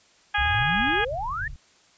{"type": "harmonic tone", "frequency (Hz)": 412.6, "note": "G#4", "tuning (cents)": -11, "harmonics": [2, 3, 4, 5, 6, 7, 8], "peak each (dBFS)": [-26, -32, -24, -35, -30, -37, -32], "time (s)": [0.34, 1.05], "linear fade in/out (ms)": 10}
{"type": "exponential sweep", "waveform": "sine", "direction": "up", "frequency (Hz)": [59.5, 1878], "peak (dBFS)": -27, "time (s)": [0.38, 1.48], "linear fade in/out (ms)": 5}
{"type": "low-pass noise", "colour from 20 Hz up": "pink", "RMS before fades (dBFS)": -37, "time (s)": [0.41, 1.56], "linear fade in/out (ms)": 2, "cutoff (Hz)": 150, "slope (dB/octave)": 96}
{"type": "clicks", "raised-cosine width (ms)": 0.5, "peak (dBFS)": -27, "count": 6, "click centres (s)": [0.457, 0.512, 0.55, 0.587, 0.625, 0.876]}
{"effects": ["white hiss -58 dBFS RMS until 1.97 s", "resampled to 16000 Hz"]}